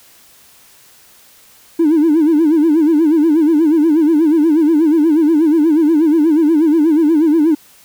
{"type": "tone with vibrato", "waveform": "triangle", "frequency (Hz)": 313.3, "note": "D#4", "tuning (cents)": 12, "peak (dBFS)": -5, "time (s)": [1.79, 7.55], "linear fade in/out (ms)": 10, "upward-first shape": "sine", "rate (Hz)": 8.3, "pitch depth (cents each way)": 130, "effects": ["tanh soft clip ceiling -5 dBFS", "white hiss -46 dBFS RMS until 7.84 s"]}